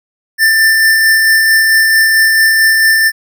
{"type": "tone with tremolo", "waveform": "square", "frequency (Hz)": 1781, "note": "A6", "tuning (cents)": 21, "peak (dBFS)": -6, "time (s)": [0.38, 3.12], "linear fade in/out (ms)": 50, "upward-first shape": "sine", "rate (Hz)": 4.5, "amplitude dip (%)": 25, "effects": []}